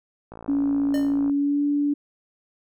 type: click train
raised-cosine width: 1 ms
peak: -25 dBFS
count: 56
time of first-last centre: 0.32-1.297 s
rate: 56.3 Hz
type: tone with pitch glide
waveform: sine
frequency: 280.8 to 289 Hz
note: C#4 to D4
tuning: +22 to -28 cents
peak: -19 dBFS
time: 0.48-1.94 s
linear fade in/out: 10 ms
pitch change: +50 cents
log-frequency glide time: 1.23-1.64 s
type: tone with exponential decay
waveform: square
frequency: 603 Hz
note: D5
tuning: 46 cents sharp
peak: -28 dBFS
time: 0.94-1.22 s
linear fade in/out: 2 ms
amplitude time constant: 60 ms
effects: none